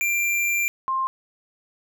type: tone pair in turn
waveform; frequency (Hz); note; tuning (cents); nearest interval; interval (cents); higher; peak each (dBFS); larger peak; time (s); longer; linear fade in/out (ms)
square / sine; 2372 / 1056.6; D7 / C6; +17 / +17; octave + major second; 1400; first; -21; neither; 0.01-0.68 / 0.88-1.07; first; 0
effects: none